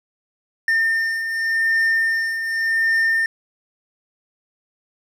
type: beating tone pair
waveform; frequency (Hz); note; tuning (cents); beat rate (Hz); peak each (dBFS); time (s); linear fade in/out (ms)
triangle; 1809 / 1809.87; A6 / A6; +48 / +48; 0.87; -24 / -16; 0.68-3.26; 2
effects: none